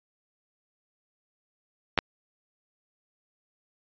clicks, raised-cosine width 0.3 ms, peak -6 dBFS, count 2, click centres 1.977 / 1.988 s, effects resampled to 11025 Hz

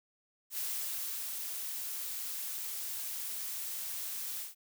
blue noise with ADSR envelope, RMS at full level -36 dBFS, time 0.5-4.55 s, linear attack 79 ms, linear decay 690 ms, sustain -3 dB, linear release 150 ms, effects none

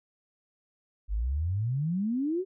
sine exponential sweep, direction up, 47.35 to 392 Hz, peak -26 dBFS, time 1.08-2.45 s, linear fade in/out 50 ms, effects none

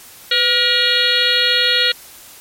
harmonic tone with a mistuned harmonic, 476.4 Hz, A#4, 38 cents sharp, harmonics 1 / 3 / 4 / 5 / 6 / 7 / 8 / 9, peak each -25 / -21 / -21 / -24 / -20 / -19 / -19 / -19 dBFS, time 0.31-1.92 s, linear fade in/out 5 ms, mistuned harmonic 1, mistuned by +88 cents, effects white hiss -40 dBFS RMS until 2.4 s + MP3 64 kbps

